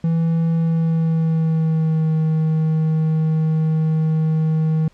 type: tone with pitch glide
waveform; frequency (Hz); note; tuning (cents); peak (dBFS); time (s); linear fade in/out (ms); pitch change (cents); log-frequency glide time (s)
triangle; 164.81 to 158.1; E3 to D#3; 0 to +28; -13; 0.04-4.88; 2; -72; 0.54-2.14
effects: pink hiss -56 dBFS RMS until 4.93 s + low-pass 6000 Hz 12 dB/octave